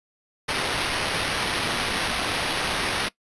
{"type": "noise with sample-and-hold", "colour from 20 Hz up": "violet", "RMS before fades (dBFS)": -26, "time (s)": [0.48, 3.09], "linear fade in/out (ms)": 10, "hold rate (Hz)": 7350, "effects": ["noise-tail reverb RT60 0.1 s tail -20 dB re dry", "resampled to 24000 Hz"]}